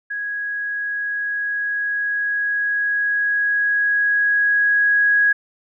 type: tone with level ramp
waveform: sine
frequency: 1659 Hz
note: G#6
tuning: 2 cents flat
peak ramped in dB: -23 to -12 dBFS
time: 0.1-5.33 s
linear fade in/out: 10 ms
effects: none